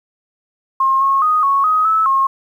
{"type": "tone with pitch steps", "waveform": "sine", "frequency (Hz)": [1069, 1089, 1244, 1104, 1258, 1304, 1079], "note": ["C6", "C#6", "D#6", "C#6", "D#6", "E6", "C#6"], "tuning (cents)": [37, -31, -1, -7, 19, -19, -47], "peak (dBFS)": -11, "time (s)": [0.8, 2.27], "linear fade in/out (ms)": 5, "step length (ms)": 210, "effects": ["8-bit"]}